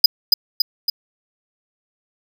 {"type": "tone with echo", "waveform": "square", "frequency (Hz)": 4978, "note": "D#8", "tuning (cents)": 0, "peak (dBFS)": -4, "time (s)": [0.04, 0.06], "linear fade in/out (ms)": 5, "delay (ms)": 280, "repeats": 3, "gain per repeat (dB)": -4, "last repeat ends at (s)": 0.9, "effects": []}